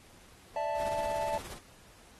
triangle chord, D suspended second, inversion none, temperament equal, 587.3 / 659.3 / 880 Hz, D5 / E5 / A5, 0 / 0 / 0 cents, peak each -34 / -33 / -32 dBFS, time 0.56-1.38 s, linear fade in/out 2 ms
pink noise with tremolo, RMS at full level -43 dBFS, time 0.74-1.6 s, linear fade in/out 50 ms, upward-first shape sine, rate 17 Hz, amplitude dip 55%
effects pink hiss -58 dBFS RMS until 2.19 s + AAC 32 kbps

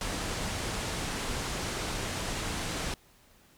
pink low-pass noise, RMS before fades -34 dBFS, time 0.01-2.94 s, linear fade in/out 2 ms, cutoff 9500 Hz, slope 24 dB/octave, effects pink hiss -61 dBFS RMS until 3.57 s

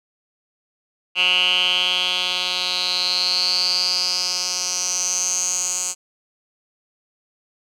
10% pulse tone with band-pass filter sweep, 181.5 Hz, F#3, 33 cents flat, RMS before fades -21 dBFS, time 1.15-5.95 s, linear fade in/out 50 ms, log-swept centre 2800 to 7200 Hz, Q 8.4, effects none

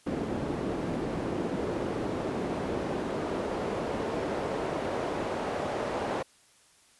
pink noise with band-pass filter sweep, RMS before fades -32 dBFS, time 0.06-6.23 s, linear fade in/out 10 ms, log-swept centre 290 to 590 Hz, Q 1.1, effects white hiss -61 dBFS RMS until 6.99 s + resampled to 24000 Hz

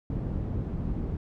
white low-pass noise, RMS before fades -31 dBFS, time 0.1-1.17 s, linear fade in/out 2 ms, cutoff 160 Hz, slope 12 dB/octave, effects none

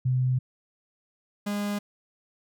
sine / 45% pulse tone pair in turn, 127.8 / 204.9 Hz, C3 / G#3, -40 / -23 cents, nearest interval minor sixth, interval 817 cents, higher second, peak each -21 / -27 dBFS, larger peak first, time 0.05-0.39 / 1.46-1.79 s, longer first, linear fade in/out 10 ms, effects none

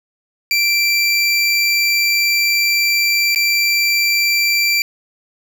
25% pulse tone with dropouts, 2349 Hz, D7, in tune, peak -9 dBFS, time 0.51-4.82 s, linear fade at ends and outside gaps 1 ms, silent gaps 3.348-3.359 s, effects none

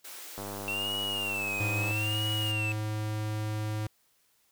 white high-pass noise, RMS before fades -44 dBFS, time 0.04-2.52 s, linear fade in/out 10 ms, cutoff 290 Hz, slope 48 dB/octave
click train, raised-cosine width 1 ms, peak -25 dBFS, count 154, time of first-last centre 0.38-1.91 s, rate 100 Hz
triangle tone with vibrato, 2700 Hz, E7, 41 cents sharp, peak -29 dBFS, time 0.68-2.72 s, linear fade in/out 0 ms, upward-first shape sine, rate 0.77 Hz, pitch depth 130 cents each way
square tone with pitch glide, 106.6 to 107.22 Hz, G#2 to A2, +46 to -44 cents, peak -31 dBFS, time 1.6-3.87 s, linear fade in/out 5 ms, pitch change +10 cents, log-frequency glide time 1.81-2.46 s
effects white hiss -69 dBFS RMS until 4.51 s

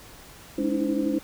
sine tone cluster, 209.5 / 284.5 / 313 / 325.1 / 515 Hz, G#3 / C#4 / D#4 / E4 / C5, +15 / +45 / +10 / -24 / -28 cents, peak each -30 / -26 / -29 / -30 / -32 dBFS, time 0.58-1.19 s, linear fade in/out 5 ms, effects pink hiss -47 dBFS RMS until 1.23 s

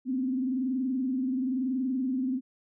sine tone with frequency modulation, 258.7 Hz, C4, 19 cents flat, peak -26 dBFS, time 0.05-2.41 s, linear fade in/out 50 ms, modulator 21 Hz, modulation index 0.67, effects none

